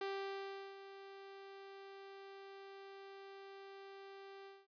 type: tone with ADSR envelope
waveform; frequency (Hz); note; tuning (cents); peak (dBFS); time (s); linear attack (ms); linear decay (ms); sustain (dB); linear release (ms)
sawtooth; 392; G4; 0; -35; 0.01-4.67; 4; 740; -13; 210
effects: resampled to 11025 Hz